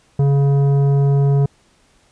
sine tone with tanh clipping, 140 Hz, C#3, 18 cents sharp, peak -13 dBFS, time 0.19-1.46 s, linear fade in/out 5 ms, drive 11 dB, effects pink hiss -56 dBFS RMS until 2.11 s + resampled to 22050 Hz

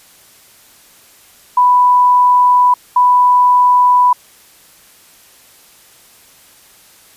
sine tone pair in turn, 990 / 990 Hz, B5 / B5, +4 / +4 cents, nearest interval unison, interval 0 cents, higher neither, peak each -6 dBFS, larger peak neither, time 1.57-2.74 / 2.96-4.13 s, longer neither, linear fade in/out 5 ms, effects white hiss -45 dBFS RMS until 7.16 s + resampled to 32000 Hz

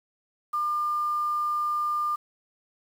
sine tone with quantisation, 1200 Hz, D6, 37 cents sharp, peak -24 dBFS, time 0.53-2.16 s, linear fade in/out 10 ms, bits 8, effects none

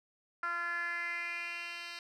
10% pulse tone with band-pass filter sweep, 344 Hz, F4, 26 cents flat, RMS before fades -38 dBFS, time 0.43-1.99 s, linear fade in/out 2 ms, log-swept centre 1400 to 3500 Hz, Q 4.7, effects none

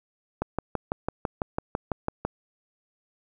click train, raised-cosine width 1 ms, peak -12 dBFS, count 12, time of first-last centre 0.42-2.25 s, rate 6.01 Hz, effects 9-bit

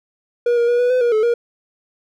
triangle tone with pitch steps, 479.6 / 472.3 / 481.5 / 490.6 / 506 / 477.1 / 432.7 / 473.3 Hz, A#4 / A#4 / B4 / B4 / B4 / A#4 / A4 / A#4, +49 / +23 / -44 / -12 / +42 / +40 / -29 / +26 cents, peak -11 dBFS, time 0.46-1.34 s, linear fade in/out 5 ms, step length 110 ms, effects none

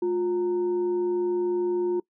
sine tone with frequency modulation, 355.3 Hz, F4, 30 cents sharp, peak -22 dBFS, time 0.02-2 s, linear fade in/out 5 ms, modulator 568 Hz, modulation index 0.28, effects noise-tail reverb RT60 0.1 s tail -23 dB re dry

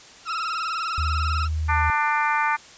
40% pulse tone with vibrato, 1318.5 Hz, E6, in tune, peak -24 dBFS, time 0.25-1.49 s, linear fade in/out 50 ms, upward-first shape sine, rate 20 Hz, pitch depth 88 cents each way
sine tone with pitch glide, 77.78 to 78.37 Hz, D#2 to D#2, 0 to +13 cents, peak -22 dBFS, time 0.98-1.9 s, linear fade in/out 0 ms, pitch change +13 cents, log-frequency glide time 1.15-1.47 s
harmonic tone, 297.5 Hz, D4, 22 cents sharp, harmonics 3 / 4 / 5 / 6 / 7 / 8, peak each -23 / -25 / -27 / -29 / -30 / -31 dBFS, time 1.68-2.57 s, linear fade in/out 20 ms
effects white hiss -46 dBFS RMS until 2.77 s + resampled to 16000 Hz

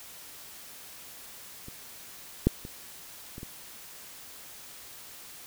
clicks, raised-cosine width 3 ms, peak -30 / -7 / -27 / -28 / -27 dBFS, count 5, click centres 1.684 / 2.47 / 2.651 / 3.381 / 3.431 s, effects white hiss -47 dBFS RMS until 5.46 s

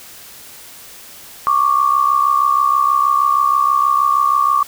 sine tone pair together, 1109.7 / 1176 Hz, C#6 / D6, +2 / +2 cents, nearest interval minor second, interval 100 cents, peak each -14 dBFS, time 1.47-4.63 s, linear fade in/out 0 ms, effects white hiss -38 dBFS RMS until 4.67 s

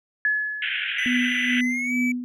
sine tone with exponential decay, 1706 Hz, G#6, 46 cents sharp, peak -17 dBFS, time 0.25-1.36 s, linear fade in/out 1 ms, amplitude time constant 240 ms
white band-pass noise, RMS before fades -27 dBFS, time 0.62-1.61 s, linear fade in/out 2 ms, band 1500 to 3200 Hz, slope 96 dB/octave
triangle tone with pitch glide, 2000 to 2297 Hz, B6 to D7, +21 to -39 cents, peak -23 dBFS, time 0.98-2.12 s, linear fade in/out 5 ms, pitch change +240 cents, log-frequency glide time 1.61-1.94 s
sine tone with tremolo, 246.9 Hz, B3, in tune, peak -20 dBFS, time 1.06-2.24 s, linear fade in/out 0 ms, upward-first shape sine, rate 2.3 Hz, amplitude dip 70%
effects none

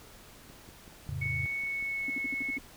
click train, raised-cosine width 3 ms, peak -38 dBFS, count 8, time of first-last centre 0.5-1.826 s, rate 5.28 Hz
sine chord, F augmented, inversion none, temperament equal, 87.31 / 110 / 138.59 Hz, F2 / A2 / C#3, 0 / 0 / 0 cents, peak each -38 / -38 / -36 dBFS, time 1.09-1.46 s, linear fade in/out 0 ms
sine tone with pitch glide, 2217 to 2195 Hz, C#7 to C#7, 0 to -18 cents, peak -31 dBFS, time 1.21-2.58 s, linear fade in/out 10 ms, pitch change -18 cents, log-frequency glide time 1.53-2.16 s
sine tone bursts, 268.5 Hz, C4, 45 cents sharp, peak -35 dBFS, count 7, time 2.08-2.586 s, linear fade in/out 2 ms, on 20 ms, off 61 ms
effects pink hiss -53 dBFS RMS until 2.76 s

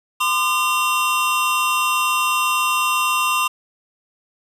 square tone cluster, 1028 / 1208 / 2750 Hz, C6 / D6 / F7, -31 / +48 / -27 cents, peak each -22 dBFS, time 0.2-3.48 s, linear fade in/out 10 ms, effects resampled to 32000 Hz + 7-bit

